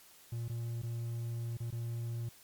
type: tone with dropouts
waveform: triangle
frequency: 117 Hz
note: A#2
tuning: 7 cents sharp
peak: -33 dBFS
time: 0.32-2.29 s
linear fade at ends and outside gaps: 5 ms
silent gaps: 0.482-0.496 / 0.819-0.832 / 1.571-1.602 / 1.706-1.724 s
effects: white hiss -59 dBFS RMS until 2.43 s + MP3 96 kbps